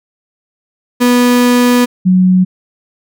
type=tone pair in turn; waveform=35% pulse / sine; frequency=245.2 / 184.38 Hz; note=B3 / F#3; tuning=-12 / -6 cents; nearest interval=perfect fourth; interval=494 cents; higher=first; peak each=-5 dBFS; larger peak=neither; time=1-1.86 / 2.05-2.45 s; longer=first; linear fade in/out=20 ms; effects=none